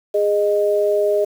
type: tone pair together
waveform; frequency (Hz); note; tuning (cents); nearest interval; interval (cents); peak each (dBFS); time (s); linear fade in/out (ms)
sine; 411.8 / 617; G#4 / D#5; -15 / -15; perfect fifth; 700; -17; 0.14-1.25; 10
effects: 7-bit